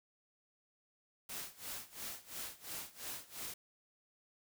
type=noise with tremolo; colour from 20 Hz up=white; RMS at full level=-43 dBFS; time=1.29-3.54 s; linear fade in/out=5 ms; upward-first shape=sine; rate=2.9 Hz; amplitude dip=90%; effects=none